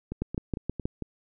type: two click trains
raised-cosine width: 3 ms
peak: -20 / -15 dBFS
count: 5 / 5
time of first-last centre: 0.12-1.023 / 0.22-0.855 s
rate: 4.43 / 6.3 Hz
effects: none

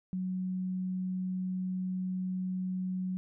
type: tone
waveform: sine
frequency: 185 Hz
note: F#3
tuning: in tune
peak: -31 dBFS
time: 0.13-3.17 s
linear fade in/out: 0 ms
effects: none

